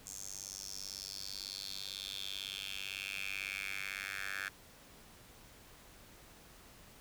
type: tone with high-pass filter sweep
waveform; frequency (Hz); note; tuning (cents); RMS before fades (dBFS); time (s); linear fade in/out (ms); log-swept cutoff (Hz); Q
10% pulse; 98; G2; 0; -43; 0.06-4.49; 5; 6900 to 1700; 4.9
effects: pink hiss -58 dBFS RMS until 7 s